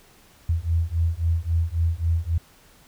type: beating tone pair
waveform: sine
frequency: 81.4 / 85.1 Hz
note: E2 / F2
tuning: -21 / -44 cents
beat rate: 3.7 Hz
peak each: -23 dBFS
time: 0.49-2.38 s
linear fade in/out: 5 ms
effects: pink hiss -54 dBFS RMS until 2.87 s